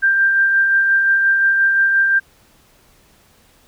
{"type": "tone with tremolo", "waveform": "sine", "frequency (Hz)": 1583, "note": "G6", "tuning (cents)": 17, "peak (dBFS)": -10, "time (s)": [0.02, 2.2], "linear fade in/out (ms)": 20, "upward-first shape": "sine", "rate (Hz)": 5.7, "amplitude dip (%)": 30, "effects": ["pink hiss -53 dBFS RMS until 3.67 s"]}